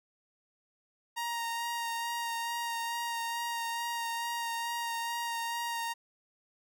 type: tone with vibrato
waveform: sawtooth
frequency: 934 Hz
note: A#5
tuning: 3 cents sharp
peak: -29 dBFS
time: 1.16-5.94 s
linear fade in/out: 20 ms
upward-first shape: sine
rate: 2.3 Hz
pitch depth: 15 cents each way
effects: none